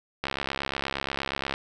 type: click train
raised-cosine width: 0.3 ms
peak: -12 dBFS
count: 90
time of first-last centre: 0.24-1.539 s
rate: 68.5 Hz
effects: none